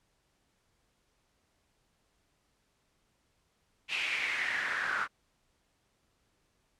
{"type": "noise with band-pass filter sweep", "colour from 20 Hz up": "pink", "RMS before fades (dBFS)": -33, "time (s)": [3.88, 5.08], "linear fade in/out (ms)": 50, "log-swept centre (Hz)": [2700, 1400], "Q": 5.5, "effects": ["pink hiss -74 dBFS RMS until 6.79 s", "low-pass 10000 Hz 12 dB/octave"]}